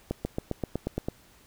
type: accelerating click train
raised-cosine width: 2 ms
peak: -15 dBFS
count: 9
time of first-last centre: 0.11-1.085 s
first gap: 140 ms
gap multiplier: 0.96
effects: pink hiss -58 dBFS RMS until 1.46 s